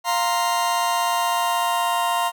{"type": "chord", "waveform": "40% pulse", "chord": "F suspended fourth", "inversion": "none", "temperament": "just", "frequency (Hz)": [698.5, 931.3, 1047.7], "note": ["F5", "Bb5", "C6"], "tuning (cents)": [0, -2, 2], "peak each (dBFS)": -23, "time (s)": [0.04, 2.32], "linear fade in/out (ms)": 50, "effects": []}